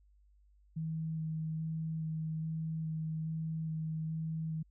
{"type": "tone with vibrato", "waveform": "sine", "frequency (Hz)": 159.1, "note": "D#3", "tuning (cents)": 39, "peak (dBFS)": -34, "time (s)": [0.76, 4.63], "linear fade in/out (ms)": 10, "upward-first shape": "square", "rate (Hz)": 1.2, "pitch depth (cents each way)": 9, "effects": ["added 50 Hz sine -62 dBFS peak until 4.7 s"]}